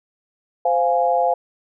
sine chord, F minor, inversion second, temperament equal with one note detuned, 519.3 / 698.5 / 830.6 Hz, C5 / F5 / Ab5, -13 / 0 / 0 cents, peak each -20 / -18 / -21 dBFS, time 0.65-1.34 s, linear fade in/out 5 ms, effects none

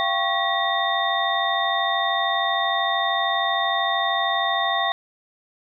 sine tone cluster, 686 / 779 / 1105 / 1921 / 3642 Hz, F5 / G5 / C#6 / B6 / A#7, -31 / -11 / -6 / -48 / -41 cents, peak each -26 dBFS, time 0-4.92 s, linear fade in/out 0 ms, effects none

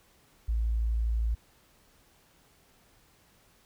sine tone, 56.2 Hz, A1, 37 cents sharp, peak -25 dBFS, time 0.48-1.35 s, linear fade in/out 10 ms, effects pink hiss -63 dBFS RMS until 3.65 s

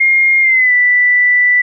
sine tone with pitch glide, 2130 to 1975.9 Hz, C7 to B6, +30 to 0 cents, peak -7 dBFS, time 0-1.62 s, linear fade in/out 10 ms, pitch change -130 cents, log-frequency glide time 0.41-0.73 s, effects none

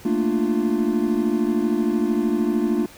triangle chord, Bb major seventh, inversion third, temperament equal with one note detuned, 220 / 233.1 / 297.9 / 349.2 Hz, A3 / Bb3 / D4 / F4, 0 / 0 / +25 / 0 cents, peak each -22 dBFS, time 0.05-2.86 s, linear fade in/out 5 ms, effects pink hiss -45 dBFS RMS until 2.97 s

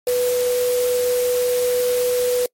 sine tone in noise, 493.9 Hz, B4, in tune, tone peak -16 dBFS, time 0.07-2.46 s, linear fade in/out 2 ms, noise white, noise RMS -29 dBFS, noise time 0.07-2.46 s, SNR +10 dB, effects noise-tail reverb RT60 0.1 s tail -26 dB re dry + MP3 64 kbps

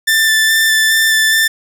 sawtooth tone with vibrato, 1771 Hz, A6, 11 cents sharp, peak -6 dBFS, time 0.07-1.48 s, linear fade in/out 10 ms, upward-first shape square, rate 2.4 Hz, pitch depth 9 cents each way, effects 7-bit

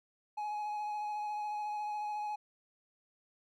triangle tone with vibrato, 840 Hz, G#5, 19 cents sharp, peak -33 dBFS, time 0.37-2.36 s, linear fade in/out 10 ms, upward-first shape sine, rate 14 Hz, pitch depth 16 cents each way, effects none

